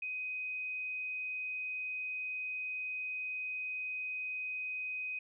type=tone; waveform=sine; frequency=2509 Hz; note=D#7; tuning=14 cents sharp; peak=-36 dBFS; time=0.02-5.19 s; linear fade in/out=5 ms; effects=none